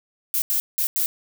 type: noise bursts at uneven times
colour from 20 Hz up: violet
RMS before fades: -22 dBFS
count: 4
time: 0.34-0.42 / 0.5-0.6 / 0.78-0.87 / 0.96-1.06 s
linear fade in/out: 0 ms
effects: none